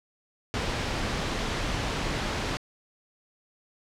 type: noise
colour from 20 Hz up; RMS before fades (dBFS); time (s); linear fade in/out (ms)
pink; -29; 0.54-2.57; 0
effects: low-pass 5000 Hz 12 dB/octave